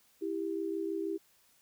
sine tone pair together, 328.9 / 395.2 Hz, E4 / G4, -4 / +14 cents, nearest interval minor third, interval 318 cents, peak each -35 / -35 dBFS, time 0.21-1.18 s, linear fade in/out 20 ms, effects white hiss -67 dBFS RMS until 1.61 s

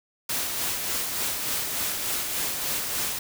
white noise with tremolo, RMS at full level -27 dBFS, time 0.29-3.19 s, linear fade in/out 5 ms, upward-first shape sine, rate 3.4 Hz, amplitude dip 35%, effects none

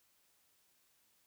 silence, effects white hiss -73 dBFS RMS until 1.26 s

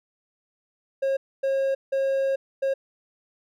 triangle tone bursts at uneven times, 541 Hz, C#5, 42 cents flat, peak -19 dBFS, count 4, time 1.02-1.17 / 1.43-1.75 / 1.92-2.36 / 2.62-2.74 s, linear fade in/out 10 ms, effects none

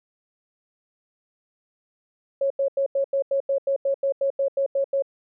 sine tone bursts, 550 Hz, C#5, 14 cents flat, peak -19 dBFS, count 15, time 2.41-5.023 s, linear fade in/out 5 ms, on 93 ms, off 87 ms, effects none

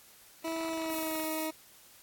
20% pulse tone with pitch glide, 326.2 to 315.5 Hz, E4 to D#4, -18 to +24 cents, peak -28 dBFS, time 0.44-1.51 s, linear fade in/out 10 ms, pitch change -58 cents, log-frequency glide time 0.67-1.19 s
click train, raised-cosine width 0.3 ms, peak -29 dBFS, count 19, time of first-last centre 0.48-1.239 s, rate 23.7 Hz
violet noise, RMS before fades -39 dBFS, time 0.88-1.5 s, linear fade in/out 50 ms
effects white hiss -57 dBFS RMS until 2.02 s + AAC 64 kbps

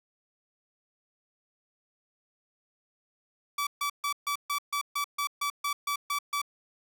sawtooth tone bursts, 1152 Hz, D6, 34 cents flat, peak -24 dBFS, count 13, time 3.58-6.417 s, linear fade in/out 5 ms, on 89 ms, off 140 ms, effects none

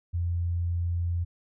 sine tone, 86.3 Hz, F2, 20 cents flat, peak -25 dBFS, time 0.13-1.25 s, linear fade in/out 20 ms, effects none

